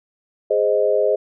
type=chord; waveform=sine; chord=Ab major; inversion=none; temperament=equal; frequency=415.3 / 523.3 / 622.3 Hz; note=Ab4 / C5 / Eb5; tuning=0 / 0 / 0 cents; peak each=-19 dBFS; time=0.5-1.16 s; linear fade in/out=10 ms; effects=none